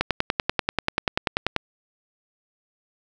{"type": "click train", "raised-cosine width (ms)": 0.3, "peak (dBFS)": -4, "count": 17, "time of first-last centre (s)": [0.01, 1.563], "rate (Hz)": 10.3, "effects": []}